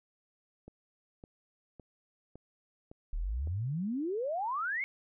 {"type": "click train", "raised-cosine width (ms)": 2, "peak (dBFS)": -35, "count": 6, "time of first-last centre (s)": [0.68, 3.473], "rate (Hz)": 1.79}
{"type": "exponential sweep", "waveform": "sine", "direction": "up", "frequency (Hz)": [34.65, 2238], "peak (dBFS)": -31, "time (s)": [3.13, 4.84], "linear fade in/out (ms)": 0}
{"effects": []}